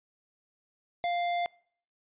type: tone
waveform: square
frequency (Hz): 698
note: F5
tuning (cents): -1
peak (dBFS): -28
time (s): 1.04-1.46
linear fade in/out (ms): 0
effects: noise-tail reverb RT60 0.6 s tail -25 dB re dry + resampled to 8000 Hz